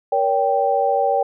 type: chord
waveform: sine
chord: G diminished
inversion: first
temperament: just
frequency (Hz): 470.4 / 564.5 / 784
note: Bb4 / Db5 / G5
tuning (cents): +16 / +31 / 0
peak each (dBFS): -22 / -20 / -18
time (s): 0.12-1.23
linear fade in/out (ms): 5
effects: none